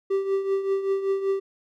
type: tone with tremolo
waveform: triangle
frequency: 390 Hz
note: G4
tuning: 9 cents flat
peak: -17 dBFS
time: 0.1-1.4 s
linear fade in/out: 10 ms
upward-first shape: triangle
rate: 5.2 Hz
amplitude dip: 70%
effects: none